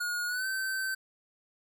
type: tone with pitch glide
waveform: square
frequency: 1440 to 1543.4 Hz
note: F#6 to G6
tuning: -47 to -27 cents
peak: -31 dBFS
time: 0-0.95 s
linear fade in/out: 10 ms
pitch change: +120 cents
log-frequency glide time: 0.27-0.46 s
effects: none